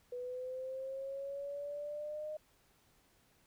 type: linear sweep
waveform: sine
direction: up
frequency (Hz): 490.6 to 616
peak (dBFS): -39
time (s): 0.12-2.37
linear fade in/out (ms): 5
effects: pink hiss -70 dBFS RMS until 3.46 s